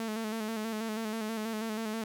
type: tone with vibrato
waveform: sawtooth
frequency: 220 Hz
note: A3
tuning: in tune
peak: -29 dBFS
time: 0-2.04 s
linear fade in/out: 2 ms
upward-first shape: square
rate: 6.2 Hz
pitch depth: 43 cents each way
effects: none